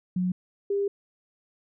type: tone pair in turn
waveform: sine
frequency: 181.9 / 400.6 Hz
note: F#3 / G4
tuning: -29 / +38 cents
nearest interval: octave + major second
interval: 1367 cents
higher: second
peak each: -23 dBFS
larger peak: neither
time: 0.16-0.32 / 0.7-0.88 s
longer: second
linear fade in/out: 5 ms
effects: none